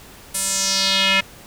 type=tone with band-pass filter sweep; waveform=square; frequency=193.8 Hz; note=G3; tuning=20 cents flat; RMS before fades=-19 dBFS; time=0.34-1.21 s; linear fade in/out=10 ms; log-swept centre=10000 to 2400 Hz; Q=2.7; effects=pink hiss -43 dBFS RMS until 1.46 s